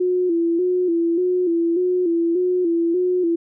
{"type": "tone with vibrato", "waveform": "sine", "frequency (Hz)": 349.2, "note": "F4", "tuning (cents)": 0, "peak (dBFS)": -16, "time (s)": [0, 3.36], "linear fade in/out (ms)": 10, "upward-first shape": "square", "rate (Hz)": 1.7, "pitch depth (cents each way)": 66, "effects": []}